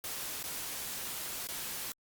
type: noise with dropouts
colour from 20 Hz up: white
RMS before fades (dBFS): -39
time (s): 0.04-1.92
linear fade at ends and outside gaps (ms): 1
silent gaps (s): 0.428-0.439 / 1.472-1.487
effects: Opus 48 kbps